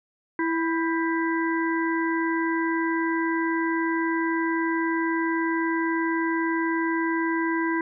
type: harmonic tone with a mistuned harmonic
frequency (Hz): 329.6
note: E4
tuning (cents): 0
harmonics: 1 / 3 / 5 / 6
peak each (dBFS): -24 / -29 / -31 / -32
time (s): 0.39-7.81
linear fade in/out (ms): 2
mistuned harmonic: 5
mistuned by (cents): -61
effects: none